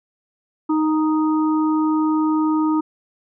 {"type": "harmonic tone", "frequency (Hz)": 311.1, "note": "D#4", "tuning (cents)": 0, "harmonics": [1, 3, 4], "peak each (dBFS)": [-16, -26, -28], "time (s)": [0.69, 2.81], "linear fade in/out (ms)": 10, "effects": []}